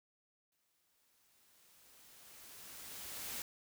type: noise with exponential growth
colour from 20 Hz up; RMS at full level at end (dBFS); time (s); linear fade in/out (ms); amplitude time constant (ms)
white; -42; 0.52-3.42; 1; 630
effects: none